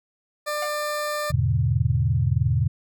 20% pulse tone, 596 Hz, D5, 25 cents sharp, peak -20 dBFS, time 0.46-1.32 s, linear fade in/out 20 ms
45% pulse tone with exponential decay, 720 Hz, F#5, 47 cents flat, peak -29 dBFS, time 0.62-0.74 s, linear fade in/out 5 ms, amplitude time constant 25 ms
sine chord, E dominant seventh, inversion none, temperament equal, 82.41 / 103.83 / 123.47 / 146.83 Hz, E2 / G#2 / B2 / D3, 0 / 0 / 0 / 0 cents, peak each -25 / -24 / -22 / -26 dBFS, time 1.3-2.68 s, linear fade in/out 10 ms
effects none

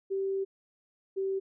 sine tone pair in turn, 388.3 / 386.4 Hz, G4 / G4, -16 / -25 cents, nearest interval unison, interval 9 cents, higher first, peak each -28 dBFS, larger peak neither, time 0.1-0.45 / 1.16-1.4 s, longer first, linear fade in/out 20 ms, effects none

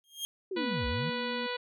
sawtooth tone with exponential growth, 3226 Hz, G7, 49 cents sharp, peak -27 dBFS, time 0.04-0.25 s, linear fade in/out 0 ms, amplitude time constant 44 ms
sine linear two-way sweep, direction down then up, 399 to 57.1 to 175.2 Hz, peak -32 dBFS, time 0.51-1.1 s, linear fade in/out 5 ms, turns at 0.87 s
sine tone with pitch glide, 235.8 to 237.6 Hz, A#3 to A#3, +20 to +33 cents, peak -37 dBFS, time 0.56-1.47 s, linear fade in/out 10 ms, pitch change +13 cents, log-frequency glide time 1.19-1.36 s
harmonic tone, 491.8 Hz, B4, 7 cents flat, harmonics 1 / 2 / 3 / 4 / 5 / 6 / 7 / 8 / 9, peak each -36 / -39 / -41 / -42 / -43 / -44 / -44 / -45 / -46 dBFS, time 0.56-1.57 s, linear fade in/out 10 ms
effects none

